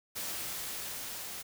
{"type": "noise with level ramp", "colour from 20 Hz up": "white", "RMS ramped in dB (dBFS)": [-37, -42], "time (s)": [0.15, 1.43], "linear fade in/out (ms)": 20, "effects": []}